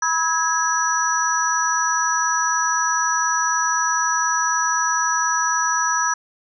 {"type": "tone cluster", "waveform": "sine", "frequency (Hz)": [977, 1286, 1654, 5870], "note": ["B5", "E6", "G#6", "F#8"], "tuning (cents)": [-19, -43, -8, -15], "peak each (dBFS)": -23, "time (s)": [0.02, 6.14], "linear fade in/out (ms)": 5, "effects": []}